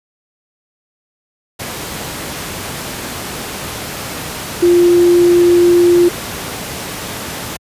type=tone in noise; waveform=sine; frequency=349.2 Hz; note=F4; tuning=in tune; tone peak=-6 dBFS; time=4.62-6.09 s; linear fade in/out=10 ms; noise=pink; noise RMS=-24 dBFS; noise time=1.59-7.57 s; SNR=+15 dB; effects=high-pass 80 Hz 12 dB/octave + resampled to 32000 Hz